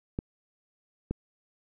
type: clicks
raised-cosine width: 3 ms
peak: -17 dBFS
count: 2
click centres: 0.189 / 1.11 s
effects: none